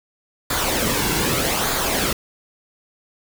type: noise with flanger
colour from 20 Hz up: pink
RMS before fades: -21 dBFS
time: 0.5-2.13 s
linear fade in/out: 5 ms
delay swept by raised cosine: 0.35 to 1.65 ms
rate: 0.82 Hz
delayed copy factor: -0.55
effects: none